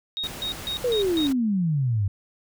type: tone bursts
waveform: sine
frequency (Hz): 3753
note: A#7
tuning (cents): +11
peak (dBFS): -26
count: 5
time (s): 0.17-1.27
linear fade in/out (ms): 0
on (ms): 100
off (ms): 150
type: noise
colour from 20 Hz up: pink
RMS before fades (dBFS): -37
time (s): 0.23-1.33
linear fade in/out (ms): 10
type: exponential sweep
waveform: sine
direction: down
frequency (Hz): 510 to 94.2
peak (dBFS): -20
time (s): 0.84-2.08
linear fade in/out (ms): 5
effects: none